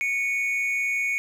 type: tone pair together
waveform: triangle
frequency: 2219 / 2444 Hz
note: C#7 / D#7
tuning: +1 / -32 cents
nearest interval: major second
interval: 167 cents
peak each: -22 / -28 dBFS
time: 0.01-1.18 s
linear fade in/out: 0 ms
effects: none